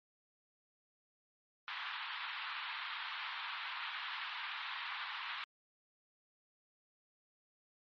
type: band-pass noise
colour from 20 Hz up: pink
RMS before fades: -43 dBFS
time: 1.68-5.44 s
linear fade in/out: 0 ms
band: 920 to 3900 Hz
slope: 48 dB/octave
effects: MP3 32 kbps